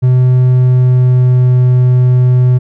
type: tone with pitch glide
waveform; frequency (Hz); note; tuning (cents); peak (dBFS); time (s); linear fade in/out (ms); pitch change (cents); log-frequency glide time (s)
triangle; 126.8 to 125.71; B2 to B2; +46 to +31; -3; 0.02-2.59; 20; -15; 0.49-1.6
effects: none